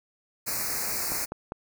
white band-stop noise, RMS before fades -30 dBFS, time 0.46-1.26 s, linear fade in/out 20 ms, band 2500 to 4200 Hz, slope 96 dB/octave
click train, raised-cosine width 1 ms, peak -19 dBFS, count 3, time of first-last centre 1.12-1.521 s, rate 4.99 Hz
effects none

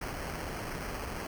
pink noise with sample-and-hold, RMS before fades -38 dBFS, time 0.01-1.27 s, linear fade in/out 5 ms, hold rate 3675 Hz, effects none

